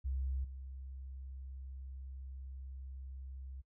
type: tone with level steps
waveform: sine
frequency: 66.1 Hz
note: C2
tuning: 18 cents sharp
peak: -34 / -44 dBFS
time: 0.04-3.62 s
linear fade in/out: 20 ms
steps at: 0.44 s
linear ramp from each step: 5 ms
effects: noise-tail reverb RT60 0.1 s tail -23 dB re dry